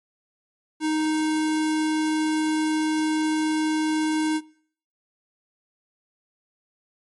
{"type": "tone", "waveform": "square", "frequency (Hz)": 311.1, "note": "D#4", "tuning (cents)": 0, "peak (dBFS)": -22, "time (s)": [0.8, 4.41], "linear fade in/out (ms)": 50, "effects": ["noise-tail reverb RT60 0.6 s tail -22 dB re dry", "MP3 48 kbps"]}